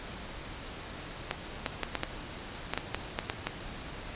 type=clicks; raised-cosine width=0.3 ms; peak=-13 dBFS; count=11; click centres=1.311 / 1.662 / 1.833 / 1.953 / 2.034 / 2.736 / 2.776 / 2.946 / 3.189 / 3.299 / 3.47 s; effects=pink hiss -42 dBFS RMS until 4.15 s + resampled to 8000 Hz